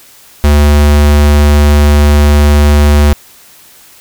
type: tone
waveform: square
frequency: 73.42 Hz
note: D2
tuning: in tune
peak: -4 dBFS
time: 0.44-3.13 s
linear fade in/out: 0 ms
effects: white hiss -39 dBFS RMS until 4 s